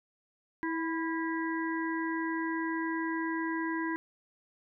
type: harmonic tone with a mistuned harmonic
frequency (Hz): 325.2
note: E4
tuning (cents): -23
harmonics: 1 / 3 / 5 / 6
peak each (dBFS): -32 / -37 / -39 / -40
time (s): 0.63-3.96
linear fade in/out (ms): 0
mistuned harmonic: 3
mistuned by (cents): +27
effects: none